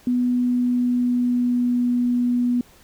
sine tone with pitch glide, 246.9 to 244.2 Hz, B3 to B3, 0 to -19 cents, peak -17 dBFS, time 0.07-2.61 s, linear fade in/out 2 ms, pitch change -19 cents, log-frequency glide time 0.25-1.9 s, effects pink hiss -52 dBFS RMS until 2.83 s

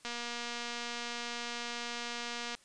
click train, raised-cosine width 0.2 ms, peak -22 dBFS, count 596, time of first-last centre 0.05-2.55 s, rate 238 Hz, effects white hiss -63 dBFS RMS until 2.64 s + resampled to 22050 Hz

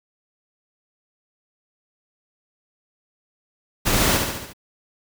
pink noise with echo, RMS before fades -20 dBFS, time 3.85-4.18 s, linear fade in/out 20 ms, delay 71 ms, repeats 5, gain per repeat -4 dB, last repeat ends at 4.535 s, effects none

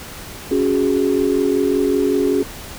sine chord, C# suspended fourth, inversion none, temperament equal with one note detuned, 278.8 / 370 / 415.3 Hz, C#4 / F#4 / G#4, +10 / 0 / 0 cents, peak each -18 dBFS, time 0.51-2.43 s, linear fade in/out 5 ms, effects tanh soft clip ceiling -5 dBFS + pink hiss -34 dBFS RMS until 2.78 s

